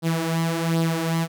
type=tone with flanger; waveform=sawtooth; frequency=164.7 Hz; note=E3; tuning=1 cent flat; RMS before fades=-23 dBFS; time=0.02-1.28 s; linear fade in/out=50 ms; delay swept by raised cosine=0.21 to 5.11 ms; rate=1.3 Hz; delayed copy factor=+0.6; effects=none